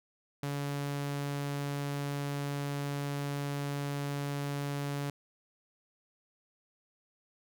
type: tone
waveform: sawtooth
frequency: 142.4 Hz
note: C#3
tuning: 47 cents sharp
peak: -29 dBFS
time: 0.43-5.1 s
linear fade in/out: 2 ms
effects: none